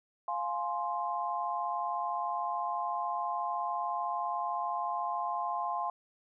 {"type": "chord", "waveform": "sine", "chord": "F minor", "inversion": "none", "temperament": "just", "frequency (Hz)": [698.5, 838.1, 1047.7], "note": ["F5", "Ab5", "C6"], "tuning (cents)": [0, 16, 2], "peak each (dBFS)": [-36, -36, -34], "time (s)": [0.28, 5.9], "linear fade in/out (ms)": 2, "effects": []}